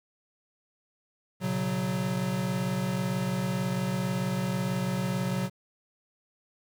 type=chord; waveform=square; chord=B suspended second; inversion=none; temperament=equal with one note detuned; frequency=120.51 / 138.59 / 185 Hz; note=B2 / C#3 / F#3; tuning=-42 / 0 / 0 cents; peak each=-35 / -34 / -30 dBFS; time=1.4-5.5 s; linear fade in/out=50 ms; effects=10-bit